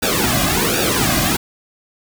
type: noise with flanger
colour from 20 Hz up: pink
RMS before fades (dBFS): -17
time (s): 0.02-1.37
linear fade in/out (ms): 10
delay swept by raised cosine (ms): 0.95 to 2.25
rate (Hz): 1.3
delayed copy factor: -1
effects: none